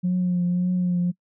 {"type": "tone with vibrato", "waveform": "sine", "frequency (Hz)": 178.9, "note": "F3", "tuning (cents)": 42, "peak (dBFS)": -18, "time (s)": [0.03, 1.12], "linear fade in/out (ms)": 20, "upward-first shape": "triangle", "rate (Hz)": 1.8, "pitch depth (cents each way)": 32, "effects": ["noise-tail reverb RT60 0.1 s tail -25 dB re dry", "tanh soft clip ceiling -16 dBFS"]}